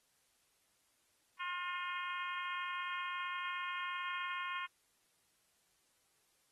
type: harmonic tone with a mistuned harmonic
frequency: 355.7 Hz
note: F4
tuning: 32 cents sharp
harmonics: 3 / 4 / 5 / 6 / 7 / 8 / 9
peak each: -41 / -45 / -47 / -48 / -48 / -54 / -53 dBFS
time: 1.39-4.67 s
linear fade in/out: 20 ms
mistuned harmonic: 5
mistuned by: +26 cents
effects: white hiss -75 dBFS RMS until 6.51 s + AAC 32 kbps